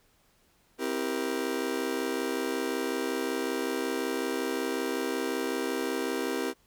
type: chord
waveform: 40% pulse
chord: C dominant seventh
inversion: none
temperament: just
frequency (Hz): 261.6 / 327 / 392.4 / 470.9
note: C4 / E4 / G4 / Bb4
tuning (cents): 0 / -14 / +2 / +18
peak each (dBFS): -34 / -34 / -33 / -34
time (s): 0.78-6.54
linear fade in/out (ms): 50
effects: pink hiss -66 dBFS RMS until 6.66 s